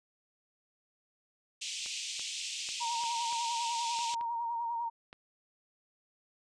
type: band-pass noise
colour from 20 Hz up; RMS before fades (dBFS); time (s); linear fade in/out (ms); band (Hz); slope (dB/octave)
pink; -39; 1.61-4.15; 10; 2500 to 8100; 48
type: clicks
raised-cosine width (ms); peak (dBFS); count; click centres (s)
0.3; -32; 9; 1.861 / 2.195 / 2.689 / 3.037 / 3.327 / 3.989 / 4.139 / 4.211 / 5.129
type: tone with vibrato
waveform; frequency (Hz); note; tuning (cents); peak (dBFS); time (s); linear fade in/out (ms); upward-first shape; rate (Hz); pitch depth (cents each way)
sine; 935; A#5; +5; -32; 2.8-4.9; 20; sine; 10; 37
effects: none